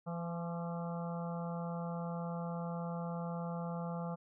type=harmonic tone with a mistuned harmonic; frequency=170 Hz; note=F3; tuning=46 cents flat; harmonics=1 / 3 / 4 / 5 / 6 / 7 / 8; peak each=-38 / -45 / -47 / -48 / -54 / -50 / -55 dBFS; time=0.06-4.16 s; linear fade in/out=20 ms; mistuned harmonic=6; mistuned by=+80 cents; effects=none